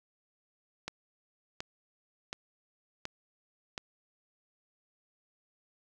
click train, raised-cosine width 0.2 ms, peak -19 dBFS, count 5, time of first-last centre 0.88-3.779 s, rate 1.38 Hz, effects none

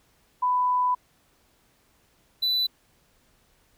sine / triangle tone pair in turn, 996 / 3984 Hz, B5 / B7, +14 / +14 cents, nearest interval 2 octaves, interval 2400 cents, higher second, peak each -20 dBFS, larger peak neither, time 0.42-0.95 / 2.42-2.67 s, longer first, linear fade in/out 10 ms, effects pink hiss -64 dBFS RMS until 3.77 s

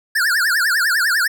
square tone with vibrato, 1597 Hz, G6, 32 cents sharp, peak -15 dBFS, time 0.15-1.28 s, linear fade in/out 10 ms, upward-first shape triangle, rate 10 Hz, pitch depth 270 cents each way, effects none

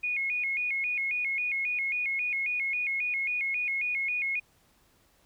sine tone with vibrato, 2311 Hz, D7, 28 cents flat, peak -27 dBFS, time 0.03-4.4 s, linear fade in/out 10 ms, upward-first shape square, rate 3.7 Hz, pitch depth 110 cents each way, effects pink hiss -65 dBFS RMS until 5.25 s

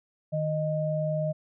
sine tone pair together, 154.87 / 620 Hz, D#3 / D#5, -8 / -6 cents, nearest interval 2 octaves, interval 2402 cents, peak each -28 dBFS, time 0.32-1.33 s, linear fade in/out 20 ms, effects none

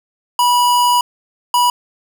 square tone pair in turn, 976 / 976 Hz, B5 / B5, -21 / -21 cents, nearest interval unison, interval 0 cents, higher neither, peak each -11 dBFS, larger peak neither, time 0.39-1.01 / 1.54-1.7 s, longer first, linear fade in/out 2 ms, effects none

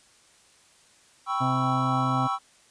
triangle chord, C# half-diminished seventh, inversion second, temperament equal, 784 / 987.8 / 1108.7 / 1318.5 Hz, G5 / B5 / C#6 / E6, 0 / 0 / 0 / 0 cents, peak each -29 / -32 / -28 / -27 dBFS, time 1.26-2.39 s, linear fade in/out 50 ms
harmonic tone, 130 Hz, C3, 11 cents flat, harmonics 1 / 2 / 4 / 5 / 6 / 7, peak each -27 / -29 / -42 / -38 / -40 / -43 dBFS, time 1.4-2.28 s, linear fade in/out 20 ms
effects white hiss -58 dBFS RMS until 2.7 s + resampled to 22050 Hz

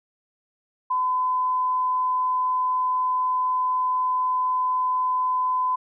sine tone, 1013 Hz, B5, 44 cents sharp, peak -20 dBFS, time 0.9-5.76 s, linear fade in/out 10 ms, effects none

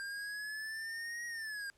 square exponential two-way sweep, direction up then down, 1595 to 1899 to 1595 Hz, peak -40 dBFS, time 0-1.7 s, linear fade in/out 0 ms, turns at 1.26 s, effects pink hiss -71 dBFS RMS until 1.77 s + low-pass 11000 Hz 12 dB/octave

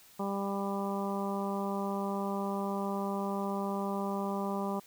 harmonic tone, 198.2 Hz, G3, 19 cents sharp, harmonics 1 / 2 / 3 / 4 / 5 / 6, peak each -34 / -38 / -40 / -40 / -40 / -43 dBFS, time 0.19-4.8 s, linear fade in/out 10 ms, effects white hiss -58 dBFS RMS until 4.86 s

